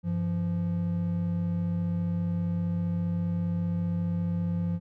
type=tone pair together; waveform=triangle; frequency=97.3 / 172.32 Hz; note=G2 / F3; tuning=-12 / -23 cents; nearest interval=minor seventh; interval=989 cents; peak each=-30 / -25 dBFS; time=0.03-4.8 s; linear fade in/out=50 ms; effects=none